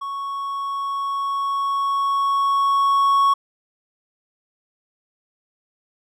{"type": "tone with level ramp", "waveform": "triangle", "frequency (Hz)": 1108.7, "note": "C#6", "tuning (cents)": 0, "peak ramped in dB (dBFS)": [-24, -11], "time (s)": [0.01, 3.34], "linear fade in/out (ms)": 10, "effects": []}